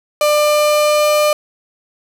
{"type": "tone with pitch glide", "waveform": "35% pulse", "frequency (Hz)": [596, 599.8], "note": ["D5", "D5"], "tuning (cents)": [25, 36], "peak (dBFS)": -9, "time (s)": [0.21, 1.33], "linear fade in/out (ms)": 2, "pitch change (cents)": 11, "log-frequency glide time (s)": [0.31, 1.07], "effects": []}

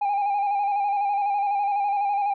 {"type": "tone with vibrato", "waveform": "sine", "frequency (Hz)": 809, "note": "G#5", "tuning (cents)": -46, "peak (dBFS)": -18, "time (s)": [0.01, 2.34], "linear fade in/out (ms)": 10, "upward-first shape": "square", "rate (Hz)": 12, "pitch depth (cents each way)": 35, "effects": ["tanh soft clip ceiling -20 dBFS"]}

